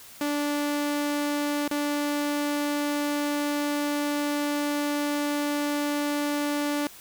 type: tone with dropouts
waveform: sawtooth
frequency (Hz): 291.6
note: D4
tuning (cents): -12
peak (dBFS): -21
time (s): 0.21-6.87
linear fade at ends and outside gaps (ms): 2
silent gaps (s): 1.679-1.711
effects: white hiss -47 dBFS RMS until 7 s